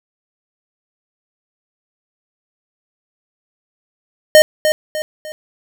square tone with echo, 615 Hz, D#5, 20 cents flat, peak -4 dBFS, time 4.35-4.42 s, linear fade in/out 0 ms, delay 300 ms, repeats 3, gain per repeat -8 dB, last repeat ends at 5.32 s, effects none

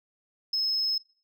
sine tone, 5180 Hz, E8, 31 cents flat, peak -23 dBFS, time 0.53-0.98 s, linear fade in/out 5 ms, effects noise-tail reverb RT60 0.4 s tail -22 dB re dry + tanh soft clip ceiling -21 dBFS

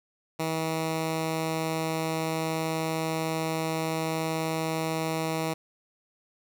10% pulse tone, 160.6 Hz, E3, 45 cents flat, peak -19 dBFS, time 0.39-5.54 s, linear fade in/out 10 ms, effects none

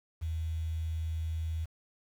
sine tone with quantisation, 80.8 Hz, E2, 34 cents flat, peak -31 dBFS, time 0.21-1.66 s, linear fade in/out 20 ms, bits 9, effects none

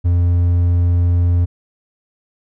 triangle tone, 87.31 Hz, F2, in tune, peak -9 dBFS, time 0.04-1.46 s, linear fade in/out 20 ms, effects none

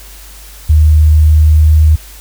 sine tone with pitch glide, 77 to 77.49 Hz, D#2 to D#2, -17 to -7 cents, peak -3 dBFS, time 0.69-1.96 s, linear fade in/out 10 ms, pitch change +10 cents, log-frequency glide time 1.03-1.8 s, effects added 50 Hz sine -33 dBFS peak until 2.2 s + white hiss -36 dBFS RMS until 2.2 s

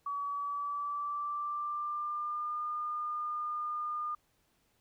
sine tone with pitch glide, 1138 to 1212.7 Hz, C#6 to D#6, +45 to -45 cents, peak -33 dBFS, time 0.06-4.15 s, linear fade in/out 5 ms, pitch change +110 cents, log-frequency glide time 0.25-2.63 s, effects pink hiss -73 dBFS RMS until 4.8 s

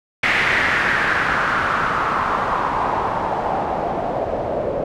white noise with low-pass filter sweep, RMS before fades -20 dBFS, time 0.23-4.84 s, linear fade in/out 5 ms, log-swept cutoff 2100 to 550 Hz, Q 3.3, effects none

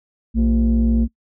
sine tone pair together, 60.5 / 228.4 Hz, B1 / A#3, -35 / -35 cents, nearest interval octave + major seventh, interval 2300 cents, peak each -14 dBFS, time 0.34-1.08 s, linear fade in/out 50 ms, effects noise-tail reverb RT60 0.1 s tail -24 dB re dry + tanh soft clip ceiling -10 dBFS

